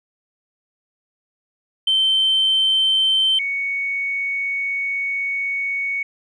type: tone pair in turn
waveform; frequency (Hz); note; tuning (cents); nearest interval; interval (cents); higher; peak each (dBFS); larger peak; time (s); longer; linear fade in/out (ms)
sine; 3102 / 2226; G7 / C#7; -19 / +7; tritone; 574; first; -13 / -20; first; 1.87-3.39 / 3.39-6.03; second; 5
effects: tanh soft clip ceiling -10 dBFS